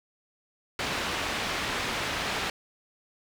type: low-pass noise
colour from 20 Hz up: white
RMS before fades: -31 dBFS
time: 0.79-2.5 s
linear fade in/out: 2 ms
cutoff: 3000 Hz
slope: 12 dB/octave
effects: none